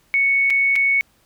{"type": "tone with dropouts", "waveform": "sine", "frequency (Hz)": 2217, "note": "C#7", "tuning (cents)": 0, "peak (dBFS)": -14, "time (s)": [0.14, 1.01], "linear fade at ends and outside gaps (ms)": 0, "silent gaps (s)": [[0.501, 0.505], [0.756, 0.761]], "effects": ["pink hiss -59 dBFS RMS until 1.25 s"]}